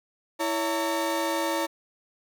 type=tone cluster; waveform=35% pulse; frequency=329.9 / 564 / 910 Hz; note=E4 / C#5 / A#5; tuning=+1 / +30 / -42 cents; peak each=-28 dBFS; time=0.39-1.67 s; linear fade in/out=20 ms; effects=none